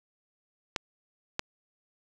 clicks, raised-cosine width 0.2 ms, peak -11 dBFS, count 2, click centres 0.762 / 1.394 s, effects none

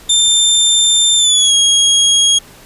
25% pulse tone with pitch glide, 3583 to 3286 Hz, A7 to G#7, +31 to -19 cents, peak -4 dBFS, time 0.09-2.39 s, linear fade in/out 10 ms, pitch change -150 cents, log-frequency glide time 1.17-1.54 s, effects pink hiss -40 dBFS RMS until 2.65 s + resampled to 32000 Hz

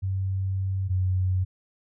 sine tone pair in turn, 95.6 / 92.77 Hz, G2 / F#2, -43 / +5 cents, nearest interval minor second, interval 52 cents, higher first, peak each -24 / -21 dBFS, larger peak second, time 0.02-0.89 / 0.89-1.45 s, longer first, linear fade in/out 20 ms, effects none

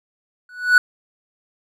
triangle tone with exponential growth, 1477 Hz, F#6, 3 cents flat, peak -3 dBFS, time 0.49-0.78 s, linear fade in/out 2 ms, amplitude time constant 63 ms, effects none

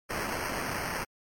blue noise with sample-and-hold, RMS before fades -33 dBFS, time 0.09-1.05 s, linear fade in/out 20 ms, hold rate 3675 Hz, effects MP3 64 kbps

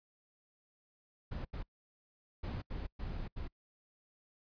brown noise bursts at uneven times, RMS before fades -40 dBFS, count 6, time 1.31-1.45 / 1.53-1.63 / 2.43-2.62 / 2.7-2.87 / 2.99-3.28 / 3.36-3.48 s, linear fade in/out 10 ms, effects noise-tail reverb RT60 0.1 s tail -25 dB re dry + resampled to 11025 Hz

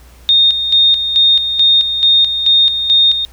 sine tone with tremolo, 3680 Hz, A#7, 23 cents flat, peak -6 dBFS, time 0.29-3.25 s, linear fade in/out 0 ms, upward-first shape square, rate 2.3 Hz, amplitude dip 60%, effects added 60 Hz sine -39 dBFS peak until 3.32 s + pink hiss -46 dBFS RMS until 3.32 s

